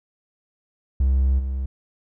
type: tone with level steps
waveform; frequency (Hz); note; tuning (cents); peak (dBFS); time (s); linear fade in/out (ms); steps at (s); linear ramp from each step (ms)
triangle; 66.2; C2; +21; -13 / -21; 1-1.66; 5; 1.38; 20
effects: tanh soft clip ceiling -9 dBFS